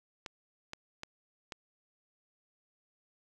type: clicks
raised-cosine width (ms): 0.2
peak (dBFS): -23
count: 4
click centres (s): 0.262 / 0.734 / 1.034 / 1.522
effects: none